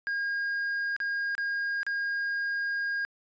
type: tone with dropouts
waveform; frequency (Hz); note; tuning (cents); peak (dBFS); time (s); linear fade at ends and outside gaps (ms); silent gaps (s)
triangle; 1624; G#6; -39; -26; 0.07-3.05; 0; 0.964-1.002 / 1.351-1.38 / 1.831-1.866
effects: resampled to 16000 Hz